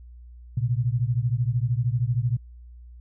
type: beating tone pair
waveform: sine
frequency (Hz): 116.54 / 129.54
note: A#2 / C3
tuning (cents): 0 / -17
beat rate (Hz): 13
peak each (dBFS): -23 / -25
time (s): 0.57-2.37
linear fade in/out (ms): 5
effects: added 60 Hz sine -42 dBFS peak until 3 s